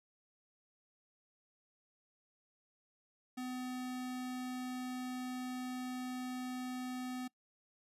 square tone, 252.7 Hz, B3, 40 cents sharp, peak -40 dBFS, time 3.37-7.28 s, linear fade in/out 10 ms, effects noise-tail reverb RT60 0.1 s tail -22 dB re dry + resampled to 32000 Hz

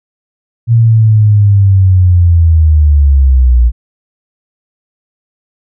sine linear sweep, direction down, 117.5 to 57.7 Hz, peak -3 dBFS, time 0.67-3.72 s, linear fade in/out 50 ms, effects none

